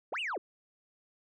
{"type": "linear two-way sweep", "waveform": "sine", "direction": "up then down", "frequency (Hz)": [274, 3000, 274], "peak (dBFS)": -31, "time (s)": [0.12, 0.38], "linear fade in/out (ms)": 5, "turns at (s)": 0.2, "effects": ["tanh soft clip ceiling -30 dBFS"]}